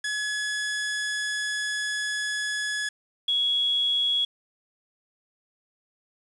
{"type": "tone pair in turn", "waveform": ["sawtooth", "sine"], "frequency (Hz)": [1695, 3345], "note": ["G#6", "G#7"], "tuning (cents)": [35, 12], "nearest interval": "octave", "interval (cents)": 1177, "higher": "second", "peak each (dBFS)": [-23, -21], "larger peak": "second", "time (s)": [[0.04, 2.89], [3.28, 4.25]], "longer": "first", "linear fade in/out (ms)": 5, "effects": ["resampled to 24000 Hz", "8-bit"]}